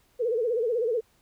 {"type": "tone with vibrato", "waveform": "sine", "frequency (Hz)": 466.2, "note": "A#4", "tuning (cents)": 0, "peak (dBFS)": -23, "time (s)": [0.19, 1.01], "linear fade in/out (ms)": 20, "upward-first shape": "sine", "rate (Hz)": 16, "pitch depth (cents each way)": 130, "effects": ["pink hiss -65 dBFS RMS until 1.21 s"]}